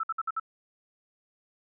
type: tone bursts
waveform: sine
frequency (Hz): 1318.5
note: E6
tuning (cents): 0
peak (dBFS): -27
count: 5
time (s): 0-0.398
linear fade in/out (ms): 5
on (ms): 34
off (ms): 57
effects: none